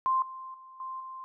sine tone with level steps, 1046.5 Hz, C6, in tune, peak -23 / -39 / -47 / -35 / -39 dBFS, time 0.06-1.24 s, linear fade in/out 0 ms, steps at 0.22 / 0.54 / 0.8 / 1 s, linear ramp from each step 2 ms, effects none

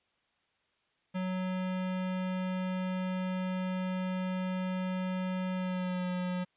square tone with pitch glide, 185 to 181.09 Hz, F#3 to F#3, 0 to -37 cents, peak -32 dBFS, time 1.14-6.45 s, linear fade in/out 20 ms, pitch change -37 cents, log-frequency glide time 5.54-6.07 s, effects white hiss -74 dBFS RMS until 6.56 s + resampled to 8000 Hz

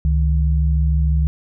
sine tone pair together, 69.3 / 155.57 Hz, C#2 / D#3, 0 / 0 cents, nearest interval octave + major second, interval 1400 cents, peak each -14 / -21 dBFS, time 0.05-1.27 s, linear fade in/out 0 ms, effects none

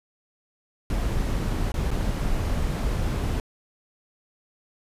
brown noise with dropouts, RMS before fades -25 dBFS, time 0.9-3.4 s, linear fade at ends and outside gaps 1 ms, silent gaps 1.719-1.741 / 1.907-1.913 s, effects resampled to 32000 Hz

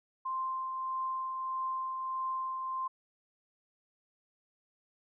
sine tone with tremolo, 1046.5 Hz, C6, in tune, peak -31 dBFS, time 0.25-2.88 s, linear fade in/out 10 ms, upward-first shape triangle, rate 1.6 Hz, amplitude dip 35%, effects none

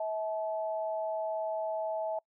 sine tone pair together, 644.7 / 863 Hz, E5 / A5, -39 / -34 cents, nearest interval perfect fourth, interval 505 cents, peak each -32 / -37 dBFS, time 0-2.19 s, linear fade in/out 5 ms, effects noise-tail reverb RT60 0.1 s tail -25 dB re dry

